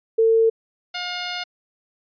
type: tone pair in turn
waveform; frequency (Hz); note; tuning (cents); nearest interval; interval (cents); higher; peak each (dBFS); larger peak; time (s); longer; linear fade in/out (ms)
sine / 5% pulse; 449.8 / 714; A4 / F5; +38 / +38; minor sixth; 800; second; -13; neither; 0.18-0.5 / 0.94-1.44; second; 10
effects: resampled to 11025 Hz